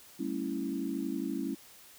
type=chord; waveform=sine; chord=A dominant seventh; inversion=third; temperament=equal with one note detuned; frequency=196 / 225.8 / 277.2 / 329.6 Hz; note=G3 / A3 / C#4 / E4; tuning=0 / +45 / 0 / 0 cents; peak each=-39 / -39 / -35 / -37 dBFS; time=0.19-1.55 s; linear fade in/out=10 ms; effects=white hiss -55 dBFS RMS until 1.98 s